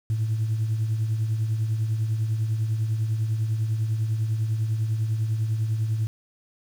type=tone with tremolo; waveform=sine; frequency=110 Hz; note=A2; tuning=in tune; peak=-18 dBFS; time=0.1-6.07 s; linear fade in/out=0 ms; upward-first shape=triangle; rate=10 Hz; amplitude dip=60%; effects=tanh soft clip ceiling -18 dBFS + 8-bit